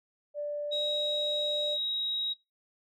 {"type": "tone with pitch glide", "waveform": "sine", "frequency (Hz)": [587.3, 593.1], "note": ["D5", "D5"], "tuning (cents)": [0, 17], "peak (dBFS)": -31, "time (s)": [0.34, 1.78], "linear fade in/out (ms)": 50, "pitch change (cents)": 17, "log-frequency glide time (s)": [0.68, 0.82]}
{"type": "tone", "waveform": "sine", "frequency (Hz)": 3811, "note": "A#7", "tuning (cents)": 38, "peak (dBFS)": -29, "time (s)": [0.71, 2.34], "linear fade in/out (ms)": 20}
{"effects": ["noise-tail reverb RT60 0.2 s tail -20 dB re dry", "tanh soft clip ceiling -21 dBFS"]}